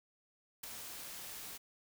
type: noise with ADSR envelope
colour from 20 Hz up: white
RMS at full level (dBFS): -40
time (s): 0.63-1.58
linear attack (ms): 9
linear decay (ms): 4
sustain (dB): -7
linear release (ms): 15
effects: none